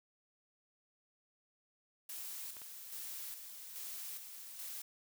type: noise with tremolo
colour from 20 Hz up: blue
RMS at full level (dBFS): -45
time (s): 2.09-4.82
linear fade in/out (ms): 5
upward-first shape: square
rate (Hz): 1.2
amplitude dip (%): 45
type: clicks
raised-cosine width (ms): 0.3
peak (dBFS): -37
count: 2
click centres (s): 2.568 / 2.618
effects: none